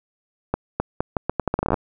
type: accelerating click train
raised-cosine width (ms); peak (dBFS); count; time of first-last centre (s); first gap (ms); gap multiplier
1; -6; 16; 0.54-1.742; 260; 0.79
effects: none